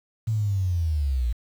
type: linear sweep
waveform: sine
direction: down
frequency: 113.1 to 56 Hz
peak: -21 dBFS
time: 0.27-1.33 s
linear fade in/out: 10 ms
effects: 8-bit